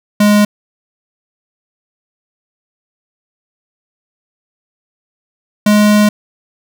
square tone pair in turn, 207.7 / 209.3 Hz, G#3 / G#3, 0 / +14 cents, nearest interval unison, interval 14 cents, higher second, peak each -7 dBFS, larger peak neither, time 0.2-0.45 / 5.66-6.09 s, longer second, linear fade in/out 5 ms, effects none

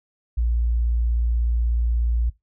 sine tone, 58.27 Hz, A#1, in tune, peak -18 dBFS, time 0.37-2.3 s, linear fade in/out 10 ms, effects noise-tail reverb RT60 0.2 s tail -21 dB re dry

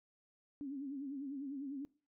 sine tone with vibrato, 277.2 Hz, C#4, in tune, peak -40 dBFS, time 0.61-1.85 s, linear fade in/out 0 ms, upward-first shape sine, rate 10 Hz, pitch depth 94 cents each way, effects noise-tail reverb RT60 0.4 s tail -23 dB re dry

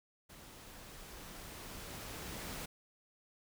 pink noise with level ramp, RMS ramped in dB -55 to -43 dBFS, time 0.29-2.66 s, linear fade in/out 10 ms, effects none

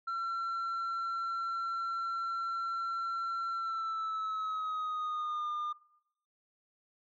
sine tone with pitch glide, 1356 to 1208.1 Hz, E6 to D6, +49 to +49 cents, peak -30 dBFS, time 0.07-5.73 s, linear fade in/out 10 ms, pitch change -200 cents, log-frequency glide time 3.52-5.49 s, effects noise-tail reverb RT60 0.8 s tail -23 dB re dry + tanh soft clip ceiling -32 dBFS

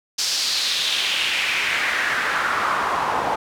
pink noise with band-pass filter sweep, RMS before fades -22 dBFS, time 0.18-3.36 s, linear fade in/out 10 ms, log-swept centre 5300 to 820 Hz, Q 2.6, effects none

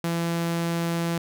sawtooth tone, 168.6 Hz, E3, 39 cents sharp, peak -20 dBFS, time 0.04-1.18 s, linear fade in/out 2 ms, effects none

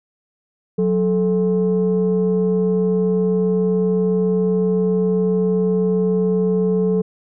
sine tone pair together, 183.4 / 436.2 Hz, F#3 / A4, -15 / -15 cents, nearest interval octave + minor third, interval 1500 cents, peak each -16 dBFS, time 0.78-7.02 s, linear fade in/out 10 ms, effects tanh soft clip ceiling -10 dBFS

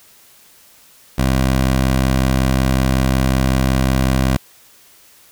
15% pulse tone, 65.41 Hz, C2, in tune, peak -7 dBFS, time 1.18-4.37 s, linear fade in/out 5 ms, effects white hiss -48 dBFS RMS until 5.31 s

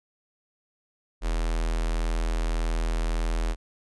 square tone with notch filter, 40.87 Hz, E1, 14 cents flat, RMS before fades -26 dBFS, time 1.21-3.56 s, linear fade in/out 50 ms, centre 130 Hz, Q 0.68, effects resampled to 24000 Hz

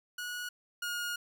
sawtooth tone pair in turn, 1458 / 1432.1 Hz, F#6 / F6, -26 / +43 cents, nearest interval unison, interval 31 cents, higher first, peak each -33 / -30 dBFS, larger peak second, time 0.18-0.49 / 0.82-1.16 s, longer second, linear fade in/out 5 ms, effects none

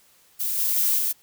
violet noise with level steps, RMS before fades -26 / -23 / -21 / -24 dBFS, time 0.39-1.13 s, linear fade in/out 20 ms, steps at 0.57 / 0.76 / 0.97 s, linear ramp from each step 20 ms, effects white hiss -58 dBFS RMS until 1.22 s

